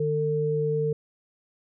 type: tone pair together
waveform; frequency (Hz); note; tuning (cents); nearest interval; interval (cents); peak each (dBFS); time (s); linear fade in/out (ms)
sine; 151.6 / 449.1; D#3 / A4; -45 / +35; octave + perfect fifth; 1880; -27 / -24; 0-0.93; 5
effects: none